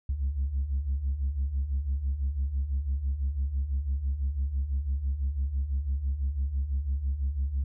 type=beating tone pair; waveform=sine; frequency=64.6 / 70.6 Hz; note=C2 / C#2; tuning=-21 / +32 cents; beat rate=6 Hz; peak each=-31 / -26 dBFS; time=0.09-7.64 s; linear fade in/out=5 ms; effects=tanh soft clip ceiling -22 dBFS